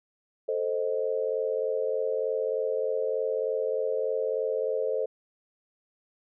sine chord, A diminished, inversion none, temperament equal, 440 / 523.3 / 622.3 Hz, A4 / C5 / Eb5, 0 / 0 / 0 cents, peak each -29 / -29 / -33 dBFS, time 0.48-5.06 s, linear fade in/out 10 ms, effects none

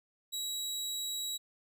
25% pulse tone, 3877 Hz, B7, 33 cents flat, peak -31 dBFS, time 0.32-1.38 s, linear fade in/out 20 ms, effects none

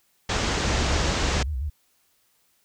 pink low-pass noise, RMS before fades -25 dBFS, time 0.29-1.43 s, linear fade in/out 5 ms, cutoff 7300 Hz, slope 48 dB/octave
sine tone with vibrato, 69.3 Hz, C#2, in tune, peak -25 dBFS, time 0.64-1.7 s, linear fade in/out 10 ms, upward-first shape square, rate 7.2 Hz, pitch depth 160 cents each way
effects white hiss -66 dBFS RMS until 2.64 s

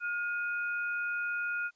sine tone pair together, 1423.5 / 2489 Hz, F6 / D#7, +33 / 0 cents, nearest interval minor seventh, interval 967 cents, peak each -31 / -40 dBFS, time 0-1.71 s, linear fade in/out 50 ms, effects white hiss -73 dBFS RMS until 1.75 s + resampled to 16000 Hz

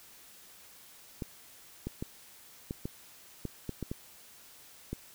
clicks, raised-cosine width 3 ms, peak -22 dBFS, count 10, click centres 1.222 / 1.87 / 2.025 / 2.709 / 2.855 / 3.453 / 3.693 / 3.827 / 3.915 / 4.93 s, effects white hiss -55 dBFS RMS until 5.14 s

